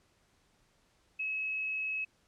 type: tone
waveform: sine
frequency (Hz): 2573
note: E7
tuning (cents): -43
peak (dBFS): -32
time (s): 1.19-2.05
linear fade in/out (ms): 10
effects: pink hiss -70 dBFS RMS until 2.27 s + low-pass 9000 Hz 12 dB/octave